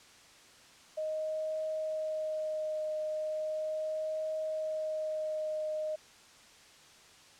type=tone with vibrato; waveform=sine; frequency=622.3 Hz; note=D#5; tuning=in tune; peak=-32 dBFS; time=0.97-5.96 s; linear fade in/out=10 ms; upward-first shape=triangle; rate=0.37 Hz; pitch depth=14 cents each way; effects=white hiss -57 dBFS RMS until 7.39 s + low-pass 7000 Hz 12 dB/octave